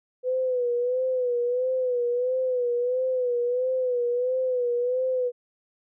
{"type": "tone with vibrato", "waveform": "sine", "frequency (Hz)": 498.4, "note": "B4", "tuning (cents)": 16, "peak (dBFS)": -22, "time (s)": [0.23, 5.32], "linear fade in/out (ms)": 50, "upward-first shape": "sine", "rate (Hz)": 1.5, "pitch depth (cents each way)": 65, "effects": []}